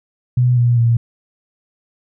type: tone with pitch steps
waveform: sine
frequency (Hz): 124.1 / 120.5 / 117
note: B2 / B2 / A#2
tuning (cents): +9 / -42 / +7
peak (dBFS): -10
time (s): 0.37-0.97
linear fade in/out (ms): 5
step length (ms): 200
effects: none